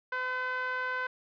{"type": "tone with band-pass filter", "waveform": "sawtooth", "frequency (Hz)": 508, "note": "B4", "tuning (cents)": 49, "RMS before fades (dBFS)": -33, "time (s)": [0.12, 1.07], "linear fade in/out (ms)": 5, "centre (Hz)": 1400, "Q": 3.9, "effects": ["resampled to 11025 Hz", "10-bit"]}